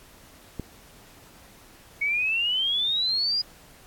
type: click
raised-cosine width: 3 ms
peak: -18 dBFS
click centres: 0.597 s
type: exponential sweep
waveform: sine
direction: up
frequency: 2217 to 4940 Hz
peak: -22 dBFS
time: 2.01-3.42 s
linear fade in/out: 10 ms
effects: pink hiss -52 dBFS RMS until 3.86 s + AAC 64 kbps